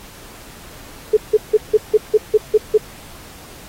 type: tone bursts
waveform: sine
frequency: 429.5 Hz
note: A4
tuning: 42 cents flat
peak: -7 dBFS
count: 9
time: 1.13-2.779 s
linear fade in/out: 10 ms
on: 41 ms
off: 160 ms
effects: pink hiss -40 dBFS RMS until 3.68 s + AAC 48 kbps